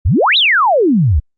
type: exponential two-way sweep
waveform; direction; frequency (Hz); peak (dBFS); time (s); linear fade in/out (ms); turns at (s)
sine; up then down; 63.5 to 4039 to 63.5; -8; 0.05-1.2; 10; 0.37
effects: Opus 48 kbps